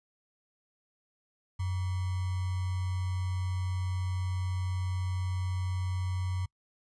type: tone with sample-and-hold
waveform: sine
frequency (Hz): 92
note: F#2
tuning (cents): -9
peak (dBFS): -29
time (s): 1.59-6.46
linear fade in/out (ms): 10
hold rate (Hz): 1050
effects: noise-tail reverb RT60 0.1 s tail -25 dB re dry + resampled to 22050 Hz